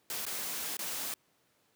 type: noise with dropouts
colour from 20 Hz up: white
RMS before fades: -37 dBFS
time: 0.1-1.14 s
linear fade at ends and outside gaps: 1 ms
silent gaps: 0.253-0.265 / 0.769-0.791 s
effects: pink hiss -71 dBFS RMS until 1.75 s + high-pass 150 Hz 12 dB/octave